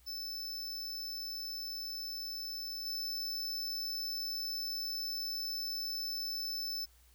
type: tone with level steps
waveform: square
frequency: 5274 Hz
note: E8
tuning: in tune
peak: -39 / -36 dBFS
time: 0.06-6.86 s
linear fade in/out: 20 ms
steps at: 2.85 s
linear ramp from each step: 20 ms
effects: added 60 Hz sine -62 dBFS peak until 7.14 s + white hiss -67 dBFS RMS until 7.14 s